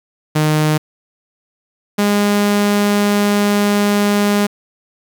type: tone pair in turn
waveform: sawtooth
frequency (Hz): 153.5 / 204.9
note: D#3 / G#3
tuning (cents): -23 / -23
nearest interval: perfect fourth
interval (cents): 500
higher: second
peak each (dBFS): -8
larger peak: neither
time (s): 0.35-0.78 / 1.98-4.47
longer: second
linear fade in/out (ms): 10
effects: 8-bit